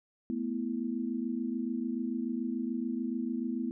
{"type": "chord", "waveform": "sine", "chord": "A suspended second", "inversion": "none", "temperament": "equal", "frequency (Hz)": [220, 246.9, 329.6], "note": ["A3", "B3", "E4"], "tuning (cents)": [0, 0, 0], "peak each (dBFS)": [-36, -33, -38], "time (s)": [0.3, 3.71], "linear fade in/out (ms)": 0, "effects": []}